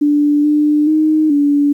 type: tone with pitch steps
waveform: sine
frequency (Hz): 293.1 / 298.5 / 310.3 / 288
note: D4 / D4 / D#4 / D4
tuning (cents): -3 / +28 / -5 / -34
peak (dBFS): -9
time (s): 0.01-1.73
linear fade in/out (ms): 10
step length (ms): 430
effects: 8-bit

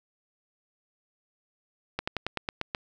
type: slowing click train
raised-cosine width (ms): 0.3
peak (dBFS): -13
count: 8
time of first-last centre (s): 1.99-2.748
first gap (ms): 85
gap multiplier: 1.08
effects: none

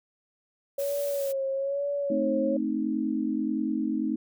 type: tone with vibrato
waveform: sine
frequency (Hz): 554.4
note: C#5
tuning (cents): 0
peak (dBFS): -26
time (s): 0.78-2.57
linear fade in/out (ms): 5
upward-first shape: sine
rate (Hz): 1.1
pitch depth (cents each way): 51
type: noise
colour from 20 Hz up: blue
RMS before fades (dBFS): -40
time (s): 0.78-1.33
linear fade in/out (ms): 20
type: chord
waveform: sine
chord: A diminished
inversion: none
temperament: equal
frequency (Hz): 220 / 261.6 / 311.1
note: A3 / C4 / Eb4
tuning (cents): 0 / 0 / 0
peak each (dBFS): -30 / -30 / -29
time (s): 2.1-4.16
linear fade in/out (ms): 5
effects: none

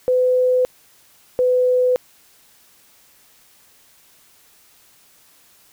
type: tone pair in turn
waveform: sine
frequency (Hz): 505 / 502.1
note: B4 / B4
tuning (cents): +39 / +29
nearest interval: unison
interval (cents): 10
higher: first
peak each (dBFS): -13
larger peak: neither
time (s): 0.08-0.65 / 1.39-1.96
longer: neither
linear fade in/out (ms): 0
effects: white hiss -53 dBFS RMS until 5.72 s

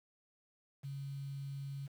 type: tone with quantisation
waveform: sine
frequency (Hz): 138.59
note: C#3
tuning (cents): 0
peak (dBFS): -40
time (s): 0.83-1.88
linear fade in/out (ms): 20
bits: 10
effects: none

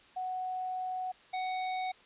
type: tone pair in turn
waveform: sine / square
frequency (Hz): 741 / 743.7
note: F#5 / F#5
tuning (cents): +2 / +9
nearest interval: unison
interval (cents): 7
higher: second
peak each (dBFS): -33 / -33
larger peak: neither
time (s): 0.16-1.12 / 1.33-1.92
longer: first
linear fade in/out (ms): 10
effects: white hiss -59 dBFS RMS until 2.05 s + resampled to 8000 Hz

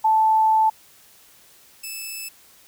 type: tone pair in turn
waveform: sine / 10% pulse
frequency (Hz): 877 / 2622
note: A5 / E7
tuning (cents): -6 / -10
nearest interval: octave + perfect fifth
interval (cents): 1896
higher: second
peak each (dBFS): -14 / -22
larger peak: first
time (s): 0.04-0.7 / 1.83-2.29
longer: first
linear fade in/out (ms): 10
effects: white hiss -52 dBFS RMS until 2.67 s

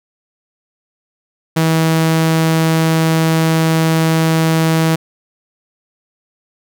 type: tone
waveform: sawtooth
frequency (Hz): 161.5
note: E3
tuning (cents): -35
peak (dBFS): -7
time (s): 1.56-4.96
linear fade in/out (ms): 10
effects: none

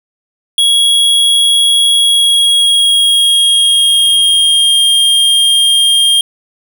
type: tone with pitch glide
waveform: square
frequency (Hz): 3322 to 3218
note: G#7 to G7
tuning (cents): 0 to +45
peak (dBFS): -7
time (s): 0.58-6.21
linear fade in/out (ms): 2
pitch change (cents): -55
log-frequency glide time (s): 1.97-4.8
effects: none

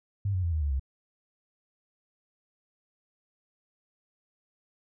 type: tone with pitch steps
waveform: sine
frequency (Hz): 99.7 / 91.95 / 84.81 / 78.22 / 72.15 / 66.54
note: G2 / F#2 / E2 / D#2 / D2 / C2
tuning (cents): +30 / -10 / +50 / +10 / -30 / +30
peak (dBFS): -25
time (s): 0.25-0.796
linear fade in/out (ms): 5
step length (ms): 91
effects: none

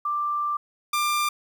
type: tone pair in turn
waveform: sine / sawtooth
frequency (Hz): 1180 / 1191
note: D6 / D6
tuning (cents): +8 / +24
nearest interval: unison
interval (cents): 16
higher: second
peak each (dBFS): -23 / -18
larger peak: second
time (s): 0.05-0.57 / 0.93-1.29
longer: first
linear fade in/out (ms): 5
effects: 10-bit

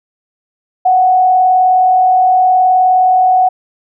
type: tone with frequency modulation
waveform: sine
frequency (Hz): 740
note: F#5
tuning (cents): 0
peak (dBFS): -6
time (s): 0.85-3.49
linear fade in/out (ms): 10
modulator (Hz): 39.2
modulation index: 0.34
effects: none

